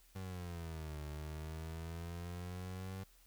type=exponential two-way sweep; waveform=30% pulse; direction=down then up; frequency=96.3 to 74.1 to 96.3 Hz; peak=-40 dBFS; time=0.15-3.04 s; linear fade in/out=10 ms; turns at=1.02 s; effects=added 41 Hz sine -65 dBFS peak until 3.26 s + white hiss -68 dBFS RMS until 3.26 s